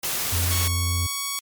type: noise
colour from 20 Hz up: white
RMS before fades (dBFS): -26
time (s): 0.03-0.68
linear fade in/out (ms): 5
type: tone with vibrato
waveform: triangle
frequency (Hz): 87.31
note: F2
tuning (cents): 0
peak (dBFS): -20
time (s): 0.32-1.07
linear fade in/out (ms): 10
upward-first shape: triangle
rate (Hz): 18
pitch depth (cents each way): 31
type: tone with pitch glide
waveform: 5% pulse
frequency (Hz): 1108.7 to 1117.7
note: C#6 to C#6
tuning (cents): 0 to +14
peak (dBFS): -14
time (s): 0.51-1.39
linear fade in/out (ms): 0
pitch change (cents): +14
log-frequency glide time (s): 0.73-1.12
effects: MP3 96 kbps